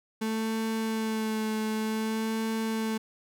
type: tone with vibrato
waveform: 35% pulse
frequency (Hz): 220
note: A3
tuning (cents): 0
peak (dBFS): -26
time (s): 0.21-2.98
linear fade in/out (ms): 10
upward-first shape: sine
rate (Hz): 0.54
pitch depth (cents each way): 21
effects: none